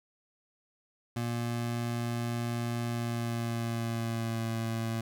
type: tone with pitch glide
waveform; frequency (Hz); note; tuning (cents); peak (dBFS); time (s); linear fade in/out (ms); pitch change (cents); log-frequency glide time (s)
25% pulse; 118.4 to 113.71; A#2 to A#2; +27 to -43; -27; 1.16-5.01; 5; -70; 2.86-4.48
effects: none